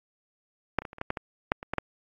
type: clicks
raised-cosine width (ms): 0.5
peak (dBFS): -8 / -25 / -21 / -28 / -28 / -16 / -13 / -18 / -7 / -23 / -14 / -11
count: 12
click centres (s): 0.787 / 0.82 / 0.852 / 0.931 / 0.984 / 1.014 / 1.104 / 1.172 / 1.519 / 1.629 / 1.736 / 1.783
effects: AAC 64 kbps